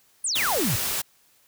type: exponential sweep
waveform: sine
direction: down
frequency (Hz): 9956 to 96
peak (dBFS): -23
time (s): 0.24-0.76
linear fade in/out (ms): 5
type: noise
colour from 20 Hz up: white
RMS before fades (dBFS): -27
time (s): 0.35-1.02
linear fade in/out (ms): 10
effects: white hiss -61 dBFS RMS until 1.47 s